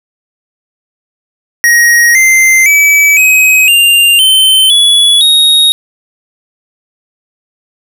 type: tone with pitch steps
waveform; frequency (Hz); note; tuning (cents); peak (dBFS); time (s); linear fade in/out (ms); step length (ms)
square; 1886 / 2081 / 2295 / 2532 / 2793 / 3082 / 3400 / 3750; A#6 / C7 / D7 / D#7 / F7 / G7 / G#7 / A#7; +20 / -10 / -40 / +30 / -1 / -30 / +40 / +10; -4; 1.64-5.72; 0; 510
effects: none